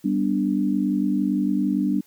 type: chord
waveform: sine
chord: G major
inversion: none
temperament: equal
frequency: 196 / 246.9 / 293.7 Hz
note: G3 / B3 / D4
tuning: 0 / 0 / 0 cents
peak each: -23 / -25 / -23 dBFS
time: 0.04-2.01 s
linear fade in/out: 10 ms
effects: white hiss -58 dBFS RMS until 2.06 s